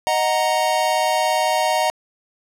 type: chord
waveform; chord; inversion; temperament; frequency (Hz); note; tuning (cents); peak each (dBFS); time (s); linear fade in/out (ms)
square; D# minor; none; equal; 622.3 / 740 / 932.3; D#5 / F#5 / A#5; 0 / 0 / 0; -22; 0.07-1.9; 0
effects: low-pass 12000 Hz 12 dB/octave + 9-bit